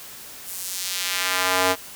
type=tone with high-pass filter sweep; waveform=square; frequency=92.5 Hz; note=F#2; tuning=in tune; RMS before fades=-24 dBFS; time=0.44-1.76 s; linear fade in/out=50 ms; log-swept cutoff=12000 to 510 Hz; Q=0.81; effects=white hiss -40 dBFS RMS until 1.95 s